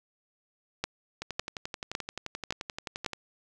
two click trains, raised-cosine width 0.2 ms, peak -12 / -18 dBFS, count 5 / 23, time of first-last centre 0.84-3.062 / 1.22-3.133 s, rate 1.8 / 11.5 Hz, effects none

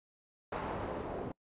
white noise with low-pass filter sweep, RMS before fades -39 dBFS, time 0.52-1.32 s, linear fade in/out 5 ms, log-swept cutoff 1000 to 500 Hz, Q 1.1, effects noise-tail reverb RT60 0.1 s tail -26 dB re dry + resampled to 8000 Hz

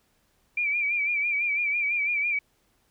sine tone with vibrato, 2349 Hz, D7, in tune, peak -23 dBFS, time 0.57-2.39 s, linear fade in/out 5 ms, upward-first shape sine, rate 6 Hz, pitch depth 63 cents each way, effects pink hiss -68 dBFS RMS until 2.9 s

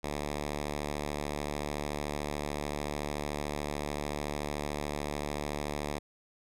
5% pulse tone, 73.6 Hz, D2, 4 cents sharp, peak -22 dBFS, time 0.03-5.99 s, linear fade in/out 10 ms, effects low-pass 12000 Hz 12 dB/octave

